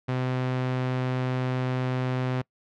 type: tone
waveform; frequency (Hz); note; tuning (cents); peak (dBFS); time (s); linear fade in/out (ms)
sawtooth; 127.9; C3; -39; -21; 0.08-2.42; 10
effects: noise-tail reverb RT60 0.1 s tail -24 dB re dry + low-pass 3000 Hz 12 dB/octave